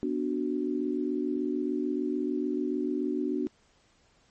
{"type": "chord", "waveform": "sine", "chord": "B minor", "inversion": "none", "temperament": "equal", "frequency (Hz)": [246.9, 293.7, 370], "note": ["B3", "D4", "F#4"], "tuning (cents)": [0, 0, 0], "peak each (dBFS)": [-32, -30, -32], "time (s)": [0.03, 3.47], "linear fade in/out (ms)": 0, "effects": ["pink hiss -65 dBFS RMS until 4.3 s", "MP3 32 kbps"]}